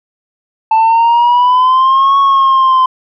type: exponential two-way sweep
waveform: sine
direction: up then down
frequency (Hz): 880 to 1108 to 1030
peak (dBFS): -3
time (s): 0.71-2.86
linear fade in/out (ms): 5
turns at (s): 2.18
effects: tanh soft clip ceiling -5 dBFS